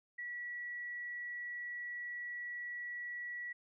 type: tone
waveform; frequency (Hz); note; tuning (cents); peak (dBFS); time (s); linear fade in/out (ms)
sine; 1938; B6; -33; -40; 0.18-3.53; 10
effects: none